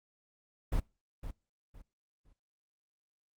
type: noise with echo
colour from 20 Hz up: brown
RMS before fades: -29 dBFS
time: 0.72-0.8 s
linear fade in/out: 5 ms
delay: 510 ms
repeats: 3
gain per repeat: -11 dB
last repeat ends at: 2.33 s
effects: noise-tail reverb RT60 0.3 s tail -25 dB re dry + Opus 24 kbps